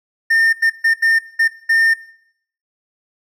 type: tone bursts at uneven times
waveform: triangle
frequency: 1813 Hz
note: A#6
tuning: 49 cents flat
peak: -9 dBFS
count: 6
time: 0.3-0.53 / 0.62-0.7 / 0.84-0.94 / 1.02-1.19 / 1.39-1.48 / 1.69-1.94 s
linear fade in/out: 10 ms
effects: noise-tail reverb RT60 0.7 s tail -19 dB re dry